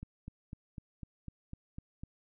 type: click train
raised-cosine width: 5 ms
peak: -30 dBFS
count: 9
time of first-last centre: 0.03-2.035 s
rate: 3.99 Hz
effects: none